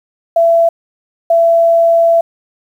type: tone pair in turn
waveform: sine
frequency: 670 / 670 Hz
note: E5 / E5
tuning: +28 / +28 cents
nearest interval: unison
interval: 0 cents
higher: neither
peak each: -6 dBFS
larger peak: neither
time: 0.36-0.69 / 1.3-2.21 s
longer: second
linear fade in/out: 5 ms
effects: 7-bit